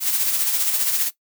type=noise with tremolo; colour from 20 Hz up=blue; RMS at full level=-19 dBFS; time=0-1.11 s; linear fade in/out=50 ms; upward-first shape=sine; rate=15 Hz; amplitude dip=45%; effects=noise-tail reverb RT60 0.1 s tail -17 dB re dry